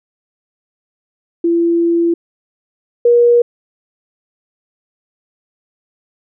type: tone pair in turn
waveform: sine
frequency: 338.6 / 477.3 Hz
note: E4 / A#4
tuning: +46 / +41 cents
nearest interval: tritone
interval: 595 cents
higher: second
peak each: -10 / -6 dBFS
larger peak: second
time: 1.44-2.14 / 3.05-3.42 s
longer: first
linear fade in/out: 5 ms
effects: none